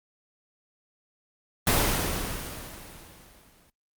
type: noise with exponential decay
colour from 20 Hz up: pink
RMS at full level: -20 dBFS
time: 1.67-3.7 s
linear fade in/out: 2 ms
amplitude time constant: 440 ms
effects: Opus 24 kbps